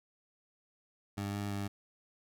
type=tone with pitch steps; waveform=20% pulse; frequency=100.8 / 101.8 / 100.3 Hz; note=G2 / G#2 / G2; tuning=+49 / -34 / +40 cents; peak=-30 dBFS; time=1.17-1.68 s; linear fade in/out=10 ms; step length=170 ms; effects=none